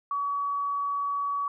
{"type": "tone", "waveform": "sine", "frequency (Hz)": 1134, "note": "C#6", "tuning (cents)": 39, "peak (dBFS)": -26, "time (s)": [0.11, 1.48], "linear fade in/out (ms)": 2, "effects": []}